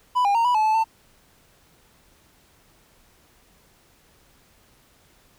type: tone with pitch steps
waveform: triangle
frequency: 993 / 806 / 923 / 982 / 864 / 870 / 893 Hz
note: B5 / G5 / A#5 / B5 / A5 / A5 / A5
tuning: +9 / +48 / -17 / -10 / -32 / -20 / +25 cents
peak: -15 dBFS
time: 0.15-0.843 s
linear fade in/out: 20 ms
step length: 99 ms
effects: pink hiss -58 dBFS RMS until 5.38 s